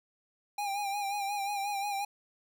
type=tone with vibrato; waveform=square; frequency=806 Hz; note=G5; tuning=48 cents sharp; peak=-32 dBFS; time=0.58-2.05 s; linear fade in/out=5 ms; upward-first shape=sine; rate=5.6 Hz; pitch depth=49 cents each way; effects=none